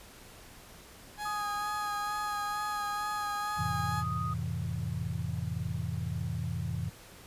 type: tone with vibrato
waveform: 30% pulse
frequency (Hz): 830.6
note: G#5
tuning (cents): 0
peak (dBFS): -32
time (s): 1.17-4.04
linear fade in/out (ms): 50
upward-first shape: sine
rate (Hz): 2.2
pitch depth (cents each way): 22
type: tone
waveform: sine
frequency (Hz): 1244.5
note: D#6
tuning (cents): 0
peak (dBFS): -34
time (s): 1.25-4.34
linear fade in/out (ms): 10
type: chord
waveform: sine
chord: F major seventh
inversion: none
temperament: equal with one note detuned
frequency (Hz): 87.31 / 108.8 / 130.81 / 164.81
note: F2 / A2 / C3 / E3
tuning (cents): 0 / -19 / 0 / 0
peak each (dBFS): -37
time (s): 3.57-6.9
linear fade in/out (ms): 20
effects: pink hiss -52 dBFS RMS until 7.26 s + resampled to 32000 Hz